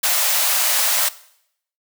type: high-pass noise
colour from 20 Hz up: white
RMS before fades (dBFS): -18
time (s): 0.03-1.09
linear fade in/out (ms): 10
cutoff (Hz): 530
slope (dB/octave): 96
effects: noise-tail reverb RT60 0.7 s tail -18 dB re dry